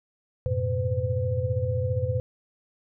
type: tone cluster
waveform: sine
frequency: 90.3 / 107.4 / 122.6 / 508 Hz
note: F#2 / A2 / B2 / B4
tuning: -42 / -41 / -12 / +49 cents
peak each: -29 dBFS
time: 0.46-2.2 s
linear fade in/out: 0 ms
effects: none